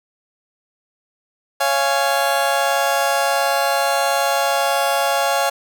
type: chord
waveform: 30% pulse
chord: Db major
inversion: none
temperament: just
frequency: 554.4 / 693 / 831.5 Hz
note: Db5 / F5 / Ab5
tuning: 0 / -14 / +2 cents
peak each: -18 dBFS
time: 1.6-5.5 s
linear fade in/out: 10 ms
effects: none